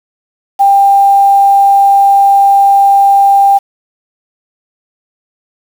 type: tone with quantisation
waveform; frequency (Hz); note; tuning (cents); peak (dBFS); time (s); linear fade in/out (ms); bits
sine; 794; G5; +22; -3; 0.59-3.59; 20; 5
effects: none